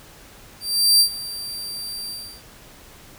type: tone with ADSR envelope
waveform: sawtooth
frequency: 4699 Hz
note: D8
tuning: in tune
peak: -8 dBFS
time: 0.6-2.43 s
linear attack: 400 ms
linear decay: 88 ms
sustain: -18 dB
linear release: 340 ms
effects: pink hiss -46 dBFS RMS until 3.18 s